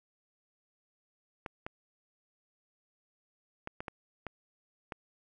clicks, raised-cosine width 0.5 ms, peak -23 dBFS, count 7, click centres 1.462 / 1.665 / 3.674 / 3.805 / 3.882 / 4.267 / 4.922 s, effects none

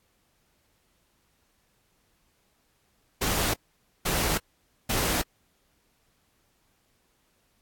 pink noise bursts, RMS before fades -26 dBFS, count 3, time 3.21-5.22 s, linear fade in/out 10 ms, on 330 ms, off 510 ms, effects pink hiss -69 dBFS RMS until 7.61 s + AAC 64 kbps

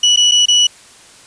35% pulse tone with dropouts, 2944 Hz, F#7, 9 cents flat, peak -6 dBFS, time 0.03-0.67 s, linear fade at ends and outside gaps 5 ms, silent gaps 0.162-0.172 / 0.313-0.318 / 0.457-0.483 s, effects white hiss -42 dBFS RMS until 1.26 s + resampled to 22050 Hz

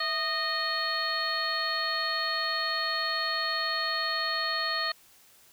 harmonic tone with a mistuned harmonic, 618 Hz, D#5, 12 cents flat, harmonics 1 / 2 / 3 / 4 / 5 / 6 / 7, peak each -38 / -33 / -32 / -43 / -40 / -42 / -31 dBFS, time 0-4.92 s, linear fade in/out 5 ms, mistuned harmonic 1, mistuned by +110 cents, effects white hiss -58 dBFS RMS until 5.52 s

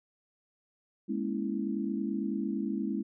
sine chord, A# half-diminished seventh, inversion third, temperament equal with one note detuned, 207.7 / 236.6 / 277.2 / 329.6 Hz, G#3 / A#3 / C#4 / E4, 0 / +26 / 0 / 0 cents, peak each -33 / -37 / -36 / -36 dBFS, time 1.08-3.03 s, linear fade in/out 20 ms, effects none

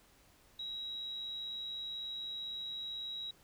sine tone, 3854 Hz, B7, 43 cents flat, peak -39 dBFS, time 0.59-3.31 s, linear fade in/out 5 ms, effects pink hiss -65 dBFS RMS until 3.43 s

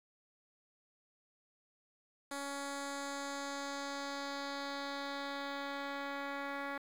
10% pulse tone with low-pass filter sweep, 280.1 Hz, C#4, 18 cents sharp, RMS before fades -41 dBFS, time 2.31-6.78 s, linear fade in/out 5 ms, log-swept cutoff 10000 to 2300 Hz, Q 1.7, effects 10-bit

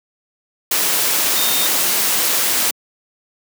sine tone in noise, 3668 Hz, A#7, 29 cents flat, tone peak -22 dBFS, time 1.36-1.67 s, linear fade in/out 5 ms, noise white, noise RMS -17 dBFS, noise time 0.71-2.71 s, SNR -8 dB, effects high-pass 200 Hz 12 dB/octave

